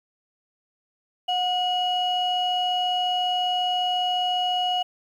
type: tone pair together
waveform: sine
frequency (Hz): 727.5 / 2907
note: F#5 / F#7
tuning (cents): -29 / -31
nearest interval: 2 octaves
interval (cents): 2398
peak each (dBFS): -22 / -24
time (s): 1.28-4.83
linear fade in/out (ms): 10
effects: tanh soft clip ceiling -16 dBFS + 9-bit